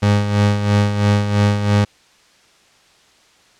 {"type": "tone with tremolo", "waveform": "30% pulse", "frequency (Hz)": 102.9, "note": "G#2", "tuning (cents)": -16, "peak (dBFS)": -8, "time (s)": [0.02, 1.85], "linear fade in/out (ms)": 10, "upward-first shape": "sine", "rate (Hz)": 3, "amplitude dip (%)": 60, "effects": ["white hiss -52 dBFS RMS until 3.59 s", "low-pass 6000 Hz 12 dB/octave"]}